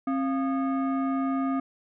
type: tone with frequency modulation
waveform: sine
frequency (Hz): 267.5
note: C4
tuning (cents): +38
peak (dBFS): -23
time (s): 0.07-1.6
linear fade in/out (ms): 5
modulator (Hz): 960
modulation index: 0.66
effects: tanh soft clip ceiling -19 dBFS